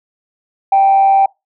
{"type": "tone with amplitude modulation", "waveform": "sine", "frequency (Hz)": 782, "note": "G5", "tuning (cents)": -4, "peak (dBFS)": -4, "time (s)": [0.72, 1.26], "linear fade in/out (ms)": 5, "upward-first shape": "sine", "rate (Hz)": 159, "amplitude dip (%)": 35, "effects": ["noise-tail reverb RT60 0.2 s tail -23 dB re dry", "tanh soft clip ceiling -3 dBFS"]}